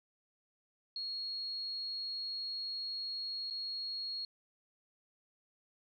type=tone with dropouts; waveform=sine; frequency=4303 Hz; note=C8; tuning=48 cents sharp; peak=-37 dBFS; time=0.96-4.25 s; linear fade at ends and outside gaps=2 ms; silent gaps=3.501-3.507 s; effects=none